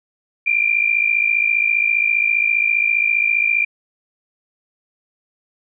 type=tone pair together; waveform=sine; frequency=2356 / 2411 Hz; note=D7 / D7; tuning=+5 / +45 cents; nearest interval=unison; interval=40 cents; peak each=-17 dBFS; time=0.46-3.65 s; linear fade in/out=10 ms; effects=none